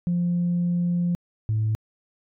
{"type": "tone pair in turn", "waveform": "sine", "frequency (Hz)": [174.61, 108.89], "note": ["F3", "A2"], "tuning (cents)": [0, -18], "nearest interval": "minor sixth", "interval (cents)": 818, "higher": "first", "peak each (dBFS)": -19, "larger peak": "neither", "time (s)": [[0.07, 1.15], [1.49, 1.75]], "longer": "first", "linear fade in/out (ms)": 0, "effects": ["tanh soft clip ceiling -17 dBFS"]}